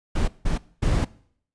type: noise bursts at uneven times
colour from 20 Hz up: brown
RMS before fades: -21 dBFS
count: 3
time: 0.15-0.28 / 0.45-0.58 / 0.82-1.05 s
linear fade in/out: 10 ms
effects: noise-tail reverb RT60 0.6 s tail -21 dB re dry + resampled to 22050 Hz